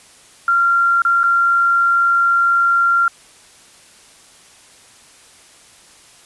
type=tone with dropouts; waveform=sine; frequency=1381 Hz; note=F6; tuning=20 cents flat; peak=-11 dBFS; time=0.48-3.08 s; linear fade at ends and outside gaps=2 ms; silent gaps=1.02-1.05 / 1.233-1.239 s; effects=white hiss -46 dBFS RMS until 6.25 s + resampled to 24000 Hz